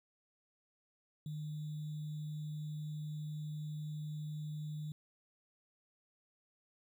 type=tone with sample-and-hold; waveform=sine; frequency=152 Hz; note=D#3; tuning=40 cents flat; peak=-39 dBFS; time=1.26-4.92 s; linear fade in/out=2 ms; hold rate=3675 Hz; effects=none